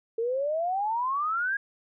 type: exponential sweep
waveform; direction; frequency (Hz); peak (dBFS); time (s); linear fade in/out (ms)
sine; up; 445.9 to 1656; -25; 0.18-1.57; 5
effects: none